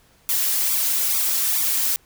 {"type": "noise with flanger", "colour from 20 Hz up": "blue", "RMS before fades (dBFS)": -21, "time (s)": [0.29, 1.96], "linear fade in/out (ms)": 0, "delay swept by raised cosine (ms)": [0.84, 3.84], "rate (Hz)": 2.3, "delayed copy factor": 0.8, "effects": ["pink hiss -57 dBFS RMS until 2.05 s"]}